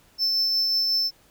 triangle tone with tremolo, 5300 Hz, E8, 9 cents sharp, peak -18 dBFS, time 0.18-1.11 s, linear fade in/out 50 ms, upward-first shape triangle, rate 5.5 Hz, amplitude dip 25%, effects pink hiss -58 dBFS RMS until 1.3 s

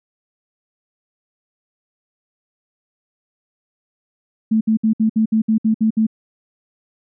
sine tone bursts, 220 Hz, A3, in tune, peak -12 dBFS, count 10, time 4.51-6.068 s, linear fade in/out 10 ms, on 100 ms, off 62 ms, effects none

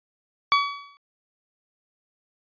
sawtooth tone with exponential decay, 1136 Hz, C#6, 42 cents sharp, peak -10 dBFS, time 0.52-0.97 s, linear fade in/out 0 ms, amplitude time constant 97 ms, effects resampled to 11025 Hz

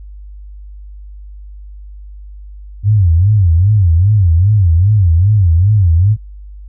sine tone with vibrato, 93.5 Hz, F#2, 19 cents sharp, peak -6 dBFS, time 2.83-6.17 s, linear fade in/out 50 ms, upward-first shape sine, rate 2.5 Hz, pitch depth 250 cents each way, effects added 50 Hz sine -29 dBFS peak until 6.68 s

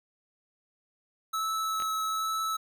square tone with vibrato, 1302 Hz, E6, 22 cents flat, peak -29 dBFS, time 1.33-2.57 s, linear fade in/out 10 ms, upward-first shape sine, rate 1.2 Hz, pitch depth 9 cents each way
clicks, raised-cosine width 0.3 ms, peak -25 dBFS, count 2, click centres 1.801 / 1.822 s
effects none

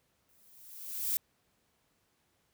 violet noise with exponential growth, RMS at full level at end -29 dBFS, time 0.29-1.17 s, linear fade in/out 0 ms, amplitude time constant 190 ms, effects pink hiss -74 dBFS RMS until 2.53 s + high-pass 60 Hz 12 dB/octave

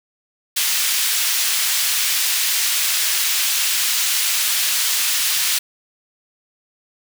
pink high-pass noise, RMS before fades -19 dBFS, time 0.56-5.59 s, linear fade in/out 10 ms, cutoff 2700 Hz, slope 12 dB/octave, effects none

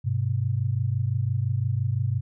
sine tone pair together, 101.23 / 127.1 Hz, G#2 / C3, -44 / -50 cents, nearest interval major third, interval 394 cents, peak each -25 dBFS, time 0.04-2.21 s, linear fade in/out 20 ms, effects none

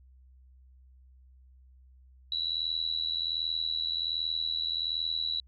sine tone with amplitude modulation, 3921 Hz, B7, 13 cents flat, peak -25 dBFS, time 2.32-5.4 s, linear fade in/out 2 ms, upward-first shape sine, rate 81.3 Hz, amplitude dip 85%, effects added 64 Hz sine -54 dBFS peak until 5.47 s + AAC 48 kbps

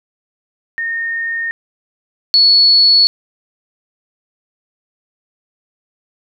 sine tone pair in turn, 1837 / 4402 Hz, A#6 / C#8, -26 / -13 cents, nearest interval octave + minor third, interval 1513 cents, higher second, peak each -17 / -6 dBFS, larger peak second, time 0.78-1.51 / 2.34-3.07 s, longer neither, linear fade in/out 0 ms, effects none

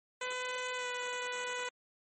10% pulse tone with pitch glide, 503 to 494.9 Hz, B4 to B4, +32 to +4 cents, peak -27 dBFS, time 0.21-1.69 s, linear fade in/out 5 ms, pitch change -28 cents, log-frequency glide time 0.75-0.87 s, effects MP3 32 kbps

